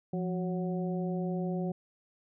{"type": "harmonic tone with a mistuned harmonic", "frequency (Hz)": 184.6, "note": "F#3", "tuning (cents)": -4, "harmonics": [1, 2, 3, 4], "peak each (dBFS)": [-31, -37, -41, -43], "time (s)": [0.13, 1.72], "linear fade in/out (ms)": 5, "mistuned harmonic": 1, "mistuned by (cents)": -91, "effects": []}